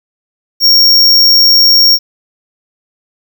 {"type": "tone", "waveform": "square", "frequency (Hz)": 5540, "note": "F8", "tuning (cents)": -15, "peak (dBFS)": -4, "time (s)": [0.6, 1.99], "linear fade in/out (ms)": 50, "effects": ["7-bit"]}